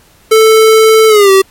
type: tone with pitch glide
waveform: square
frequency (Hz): 440.5 to 385.7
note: A4 to G4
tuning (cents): +2 to -28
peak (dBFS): -3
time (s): 0.31-1.42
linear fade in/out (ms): 10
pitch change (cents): -230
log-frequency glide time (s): 1.08-1.31
effects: pink hiss -45 dBFS RMS until 1.5 s + MP3 64 kbps